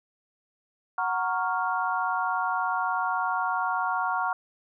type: chord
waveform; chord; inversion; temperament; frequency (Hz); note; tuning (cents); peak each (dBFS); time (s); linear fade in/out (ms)
sine; Gb major seventh; none; equal; 740 / 932.3 / 1108.7 / 1396.9; Gb5 / Bb5 / Db6 / F6; 0 / 0 / 0 / 0; -30; 0.98-4.33; 2
effects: none